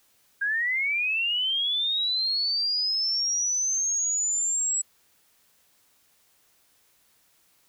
sine linear sweep, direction up, 1594 to 7790 Hz, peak -23 dBFS, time 0.41-4.82 s, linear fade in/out 10 ms, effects white hiss -64 dBFS RMS until 7.68 s

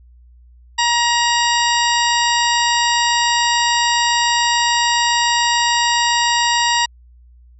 harmonic tone, 947 Hz, A#5, 27 cents sharp, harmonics 1 / 2 / 3 / 4 / 5 / 6 / 8, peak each -17 / -20 / -22 / -23 / -24 / -25 / -26 dBFS, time 0.78-6.86 s, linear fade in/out 10 ms, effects added 60 Hz sine -43 dBFS peak until 7.59 s

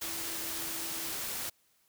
sine tone in noise, 329.6 Hz, E4, in tune, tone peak -48 dBFS, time 0.03-1.13 s, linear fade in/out 10 ms, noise white, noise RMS -37 dBFS, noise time 0.01-1.5 s, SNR -14 dB, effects white hiss -70 dBFS RMS until 1.88 s

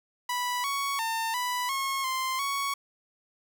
sawtooth tone with pitch steps, 985 / 1115 / 900 / 989 / 1087 / 1045 / 1114 Hz, B5 / C#6 / A5 / B5 / C#6 / C6 / C#6, -5 / +10 / +39 / +2 / -34 / -2 / +8 cents, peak -24 dBFS, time 0.29-2.74 s, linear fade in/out 5 ms, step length 350 ms, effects 11-bit

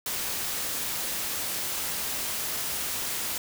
white noise, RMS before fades -31 dBFS, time 0.06-3.38 s, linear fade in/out 2 ms, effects none

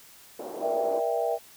white band-pass noise, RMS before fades -37 dBFS, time 0.39-1 s, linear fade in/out 5 ms, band 310 to 660 Hz, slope 24 dB/octave
sine chord, E half-diminished seventh, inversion second, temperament just, 474.7 / 593.3 / 659.3 / 791.1 Hz, Bb4 / D5 / E5 / G5, +31 / +18 / 0 / +16 cents, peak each -29 / -33 / -28 / -31 dBFS, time 0.6-1.39 s, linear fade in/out 50 ms
effects white hiss -52 dBFS RMS until 1.56 s

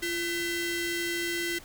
sawtooth ring-modulated tone, 1174.7 Hz, D6, in tune, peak -22 dBFS, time 0.02-1.59 s, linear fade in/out 10 ms, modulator 831 Hz, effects pink hiss -50 dBFS RMS until 1.64 s

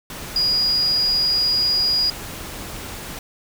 sine tone in noise, 4882 Hz, D#8, 34 cents flat, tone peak -16 dBFS, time 0.36-2.1 s, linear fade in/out 2 ms, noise pink, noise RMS -33 dBFS, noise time 0.1-3.19 s, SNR +14 dB, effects none

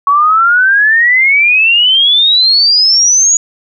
sine exponential sweep, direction up, 1114 to 6840 Hz, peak -5 dBFS, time 0.07-3.37 s, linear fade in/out 2 ms, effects none

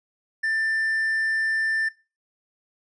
triangle tone, 1780 Hz, A6, 20 cents sharp, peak -20 dBFS, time 0.43-1.89 s, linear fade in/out 10 ms, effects noise-tail reverb RT60 0.3 s tail -21 dB re dry + resampled to 22050 Hz

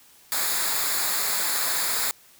white noise with comb filter, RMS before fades -25 dBFS, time 0.32-2.11 s, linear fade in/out 0 ms, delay 0.34 ms, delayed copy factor -0.7, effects white hiss -54 dBFS RMS until 2.39 s

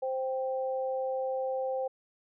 sine tone pair together, 523.3 / 784 Hz, C5 / G5, 0 / 0 cents, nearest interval perfect fifth, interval 700 cents, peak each -30 / -36 dBFS, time 0.02-1.88 s, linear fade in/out 10 ms, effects none

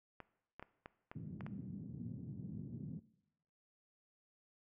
clicks, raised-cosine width 0.5 ms, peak -33 dBFS, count 7, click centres 0.203 / 0.596 / 0.626 / 0.859 / 1.115 / 1.408 / 1.465 s
white band-pass noise, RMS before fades -47 dBFS, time 1.15-3 s, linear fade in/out 10 ms, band 110 to 210 Hz, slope 24 dB/octave
effects noise-tail reverb RT60 0.8 s tail -18 dB re dry

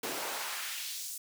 pink noise with high-pass filter sweep, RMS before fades -38 dBFS, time 0.03-1.18 s, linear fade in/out 5 ms, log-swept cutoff 280 to 8100 Hz, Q 1.1, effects none

